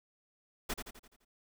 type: noise with echo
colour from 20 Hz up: pink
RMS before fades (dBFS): -35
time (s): 0.69-0.74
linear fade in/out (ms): 10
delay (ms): 85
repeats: 6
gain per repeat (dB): -6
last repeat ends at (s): 1.25
effects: none